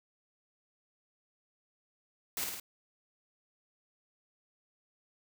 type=noise with echo; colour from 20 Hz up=white; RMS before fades=-35 dBFS; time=2.37-2.44 s; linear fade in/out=2 ms; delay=53 ms; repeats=3; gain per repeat=-3 dB; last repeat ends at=2.599 s; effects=none